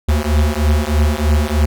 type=beating tone pair; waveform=square; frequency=73.42 / 76.62 Hz; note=D2 / D#2; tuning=0 / -26 cents; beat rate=3.2 Hz; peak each=-16 dBFS; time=0.08-1.66 s; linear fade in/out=10 ms; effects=none